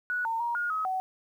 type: tone with pitch steps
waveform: sine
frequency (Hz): 1469 / 908 / 945 / 1430 / 1274 / 752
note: F#6 / A#5 / A#5 / F6 / D#6 / F#5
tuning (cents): -13 / -46 / +23 / +41 / +41 / +28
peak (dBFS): -27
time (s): 0.1-1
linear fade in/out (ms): 0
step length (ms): 150
effects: 10-bit